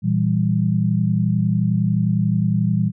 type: chord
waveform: sine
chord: E diminished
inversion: second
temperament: equal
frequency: 116.54 / 164.81 / 196 Hz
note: Bb2 / E3 / G3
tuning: 0 / 0 / 0 cents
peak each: -20 dBFS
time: 0.02-2.92 s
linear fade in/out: 50 ms
effects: none